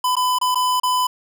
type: tone with dropouts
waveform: square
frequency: 1004 Hz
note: B5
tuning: 28 cents sharp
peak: -17 dBFS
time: 0.04-1.07 s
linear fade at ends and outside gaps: 5 ms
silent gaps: 0.155-0.166 / 0.387-0.413 / 0.547-0.555 / 0.8-0.833 s
effects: none